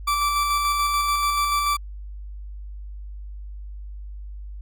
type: tone with tremolo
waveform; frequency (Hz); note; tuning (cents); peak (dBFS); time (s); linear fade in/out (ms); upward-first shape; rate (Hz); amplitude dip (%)
40% pulse; 1164; D6; -16; -18; 0.07-1.77; 10; square; 6.9; 25
effects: added 50 Hz sine -33 dBFS peak until 4.61 s